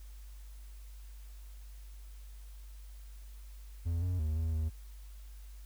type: tone with pitch steps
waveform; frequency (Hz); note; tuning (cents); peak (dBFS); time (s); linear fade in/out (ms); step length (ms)
triangle; 84.3 / 90.1 / 77.4 / 80.8 / 78.7; E2 / F#2 / D#2 / E2 / D#2; +39 / -45 / -9 / -34 / +20; -28; 3.85-4.7; 20; 170
effects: added 50 Hz sine -46 dBFS peak until 5.65 s + white hiss -63 dBFS RMS until 5.65 s